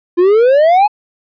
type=exponential sweep; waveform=triangle; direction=up; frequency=340.9 to 860 Hz; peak=-4 dBFS; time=0.17-0.88 s; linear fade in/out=20 ms; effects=resampled to 11025 Hz